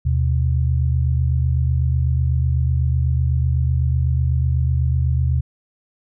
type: tone pair together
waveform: sine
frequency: 77.78 / 125.79 Hz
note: D#2 / B2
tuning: 0 / +32 cents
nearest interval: minor sixth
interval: 832 cents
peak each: -17 / -19 dBFS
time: 0.05-5.41 s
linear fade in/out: 10 ms
effects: none